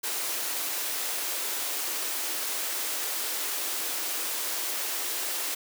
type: high-pass noise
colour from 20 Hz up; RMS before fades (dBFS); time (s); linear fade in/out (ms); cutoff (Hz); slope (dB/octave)
white; -31; 0.03-5.55; 10; 280; 48
effects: none